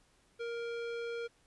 square tone with low-pass filter, 468 Hz, A#4, 7 cents sharp, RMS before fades -39 dBFS, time 0.39-1.28 s, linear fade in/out 20 ms, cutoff 3200 Hz, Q 0.97, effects pink hiss -69 dBFS RMS until 1.46 s + resampled to 24000 Hz

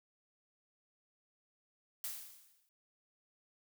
blue noise with exponential decay, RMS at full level -39 dBFS, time 2.04-2.69 s, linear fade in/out 1 ms, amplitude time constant 140 ms, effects none

